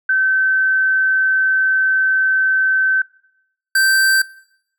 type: tone pair in turn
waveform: sine / square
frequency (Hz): 1538 / 1558.6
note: G6 / G6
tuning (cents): -33 / -10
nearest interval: unison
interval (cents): 23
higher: second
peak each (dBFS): -12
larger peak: neither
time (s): 0.09-3.02 / 3.75-4.22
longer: first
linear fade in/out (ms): 5
effects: noise-tail reverb RT60 0.8 s tail -23 dB re dry